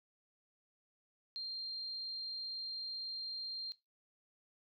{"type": "tone", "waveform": "sine", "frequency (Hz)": 4186, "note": "C8", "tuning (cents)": 0, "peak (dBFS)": -39, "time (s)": [1.36, 3.72], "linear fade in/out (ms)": 0, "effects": ["noise-tail reverb RT60 0.2 s tail -17 dB re dry"]}